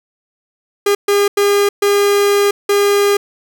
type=tone bursts at uneven times; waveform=45% pulse; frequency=405.3 Hz; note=G#4; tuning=42 cents flat; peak=-10 dBFS; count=5; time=0.86-0.95 / 1.08-1.28 / 1.37-1.69 / 1.82-2.51 / 2.69-3.17 s; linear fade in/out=5 ms; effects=none